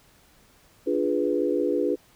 sine chord, D diminished seventh, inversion none, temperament equal, 293.7 / 349.2 / 415.3 / 493.9 Hz, D4 / F4 / Ab4 / Cb5, 0 / 0 / 0 / 0 cents, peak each -27 dBFS, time 0.86-1.96 s, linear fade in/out 20 ms, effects pink hiss -58 dBFS RMS until 2.15 s

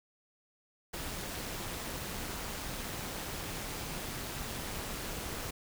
pink noise with amplitude modulation, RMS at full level -37 dBFS, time 0.93-5.51 s, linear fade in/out 10 ms, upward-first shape sine, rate 207 Hz, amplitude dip 55%, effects none

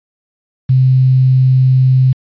sine tone with quantisation, 130 Hz, C3, 11 cents flat, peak -6 dBFS, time 0.69-2.13 s, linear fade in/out 10 ms, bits 6, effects resampled to 11025 Hz

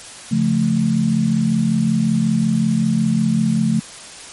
sine chord, Db augmented, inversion none, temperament equal with one note detuned, 139.8 / 174.61 / 220 Hz, Db3 / F3 / A3, +15 / 0 / 0 cents, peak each -21 / -19 / -16 dBFS, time 0.31-3.8 s, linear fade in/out 10 ms, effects white hiss -36 dBFS RMS until 4.32 s + MP3 48 kbps

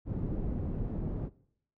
pink low-pass noise, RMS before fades -34 dBFS, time 0.05-1.3 s, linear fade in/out 50 ms, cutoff 300 Hz, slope 12 dB/octave, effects noise-tail reverb RT60 0.7 s tail -21 dB re dry

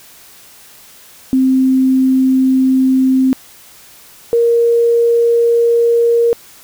sine tone pair in turn, 261.6 / 468.3 Hz, C4 / A#4, 0 / +8 cents, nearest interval minor seventh, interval 1008 cents, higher second, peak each -8 dBFS, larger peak neither, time 1.33-3.33 / 4.33-6.33 s, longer neither, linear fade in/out 0 ms, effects white hiss -41 dBFS RMS until 6.63 s

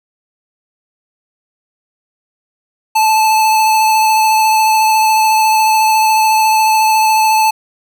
square tone with vibrato, 873 Hz, A5, 14 cents flat, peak -9 dBFS, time 2.95-7.51 s, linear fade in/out 10 ms, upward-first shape sine, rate 14 Hz, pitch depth 14 cents each way, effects none

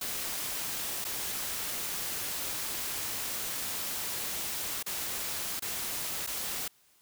white noise with dropouts, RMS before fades -35 dBFS, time 0.01-6.68 s, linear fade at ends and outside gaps 5 ms, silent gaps 1.044-1.049 / 4.828-4.862 / 5.596-5.621 / 6.266-6.272 s, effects white hiss -65 dBFS RMS until 7.01 s

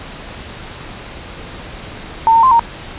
sine tone with pitch steps, 904 / 912 / 1042 / 928 Hz, A5 / A#5 / C6 / A#5, +47 / -38 / -7 / -8 cents, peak -6 dBFS, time 2.27-2.594 s, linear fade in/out 0 ms, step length 81 ms, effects pink hiss -31 dBFS RMS until 2.98 s + resampled to 8000 Hz

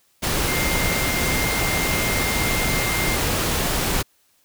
sine tone in noise, 2107 Hz, C7, 12 cents sharp, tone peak -26 dBFS, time 0.47-3.17 s, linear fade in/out 20 ms, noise pink, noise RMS -22 dBFS, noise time 0.22-4.03 s, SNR -7 dB, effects white hiss -62 dBFS RMS until 4.44 s

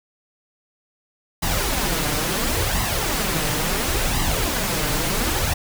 pink noise with flanger, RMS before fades -22 dBFS, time 1.42-5.54 s, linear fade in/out 10 ms, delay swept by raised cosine 1 to 6.7 ms, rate 0.72 Hz, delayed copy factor +0.6, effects none

